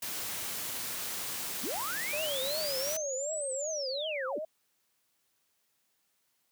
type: noise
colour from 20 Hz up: white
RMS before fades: -37 dBFS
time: 0.02-2.97 s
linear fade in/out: 5 ms
type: linear two-way sweep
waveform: sine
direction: up then down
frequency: 185 to 8372 to 185 Hz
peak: -35 dBFS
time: 1.63-4.39 s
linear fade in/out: 10 ms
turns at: 3.48 s
type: tone with vibrato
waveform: sine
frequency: 573 Hz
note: D5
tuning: 43 cents flat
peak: -34 dBFS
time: 2.13-4.45 s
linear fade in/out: 5 ms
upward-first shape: triangle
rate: 2.7 Hz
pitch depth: 200 cents each way
effects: white hiss -75 dBFS RMS until 6.51 s + high-pass 80 Hz 12 dB/octave